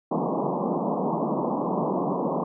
pink band-pass noise, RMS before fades -26 dBFS, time 0.11-2.44 s, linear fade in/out 5 ms, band 150 to 1100 Hz, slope 96 dB/octave, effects none

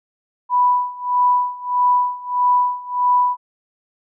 sine tone with tremolo, 987.8 Hz, B5, in tune, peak -11 dBFS, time 0.49-3.37 s, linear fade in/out 50 ms, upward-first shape sine, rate 1.6 Hz, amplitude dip 90%, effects none

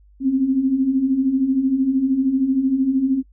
sine beating tone pair, 254.9 / 267.9 Hz, C4 / C4, -45 / +41 cents, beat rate 13 Hz, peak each -23 / -16 dBFS, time 0.2-3.23 s, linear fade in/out 50 ms, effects noise-tail reverb RT60 0.1 s tail -23 dB re dry + added 50 Hz sine -48 dBFS peak until 3.32 s

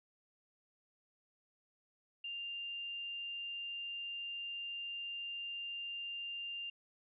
sine tone, 2794 Hz, F7, in tune, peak -40 dBFS, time 2.24-6.7 s, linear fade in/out 5 ms, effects none

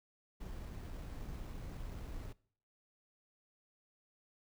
brown noise with sample-and-hold, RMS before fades -45 dBFS, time 0.4-2.33 s, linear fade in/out 10 ms, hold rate 6300 Hz, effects noise-tail reverb RT60 0.5 s tail -21 dB re dry

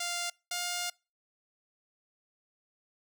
5% pulse tone pair in turn, 698.5 / 707 Hz, F5 / F5, 0 / +21 cents, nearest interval unison, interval 21 cents, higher second, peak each -21 / -21 dBFS, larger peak neither, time 0-0.3 / 0.51-0.9 s, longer second, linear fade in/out 5 ms, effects noise-tail reverb RT60 0.3 s tail -26 dB re dry

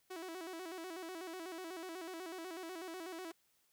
sawtooth tone with vibrato, 349.2 Hz, F4, in tune, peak -40 dBFS, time 0.1-3.32 s, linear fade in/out 10 ms, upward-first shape square, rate 8.1 Hz, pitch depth 110 cents each way, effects white hiss -75 dBFS RMS until 3.72 s

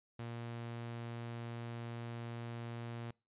sawtooth tone, 117.5 Hz, A#2, 14 cents sharp, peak -38 dBFS, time 0.19-3.11 s, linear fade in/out 5 ms, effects noise-tail reverb RT60 0.3 s tail -26 dB re dry + resampled to 8000 Hz

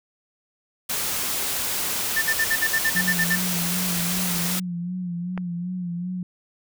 white noise, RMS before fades -26 dBFS, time 0.89-4.6 s, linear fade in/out 10 ms
triangle tone bursts, 1785 Hz, A6, 24 cents sharp, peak -17 dBFS, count 11, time 2.16-3.358 s, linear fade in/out 10 ms, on 58 ms, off 56 ms
sine tone with vibrato, 177.6 Hz, F3, 29 cents sharp, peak -26 dBFS, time 2.95-6.23 s, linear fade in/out 2 ms, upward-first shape sine, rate 2.6 Hz, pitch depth 57 cents each way
click, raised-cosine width 0.5 ms, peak -16 dBFS, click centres 5.377 s
effects none

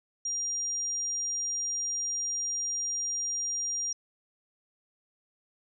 sine tone, 5700 Hz, F8, 34 cents sharp, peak -29 dBFS, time 0.25-3.93 s, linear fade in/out 5 ms, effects none

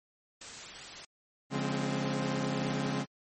white noise, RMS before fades -44 dBFS, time 0.41-1.05 s, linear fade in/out 5 ms
sawtooth chord, Db major seventh, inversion none, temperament equal with one note detuned, 141.75 / 174.61 / 207.7 / 261.6 Hz, Db3 / F3 / Ab3 / C4, +39 / 0 / 0 / 0 cents, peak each -31 / -35 / -32 / -31 dBFS, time 1.5-3.06 s, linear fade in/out 50 ms
effects MP3 32 kbps

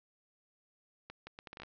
accelerating click train, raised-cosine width 0.3 ms, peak -30 dBFS, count 9, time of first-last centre 1.1-1.634 s, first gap 170 ms, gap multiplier 0.7, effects resampled to 16000 Hz + 12-bit

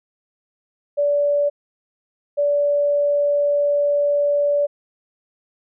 sine tone pair in turn, 578 / 578 Hz, D5 / D5, -28 / -28 cents, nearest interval unison, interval 0 cents, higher neither, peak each -15 dBFS, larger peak neither, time 0.97-1.5 / 2.37-4.67 s, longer second, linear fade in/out 20 ms, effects none

